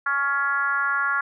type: tone with frequency modulation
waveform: sine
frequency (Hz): 1396.9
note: F6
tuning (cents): 0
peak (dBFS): -20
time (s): 0.06-1.21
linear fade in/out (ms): 5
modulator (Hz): 282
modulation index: 1.1
effects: none